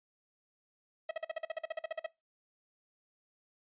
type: tone bursts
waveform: 45% pulse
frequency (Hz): 644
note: E5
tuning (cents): -41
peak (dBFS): -33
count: 15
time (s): 1.09-2.063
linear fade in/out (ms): 5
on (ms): 21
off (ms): 47
effects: noise-tail reverb RT60 0.2 s tail -20 dB re dry + resampled to 8000 Hz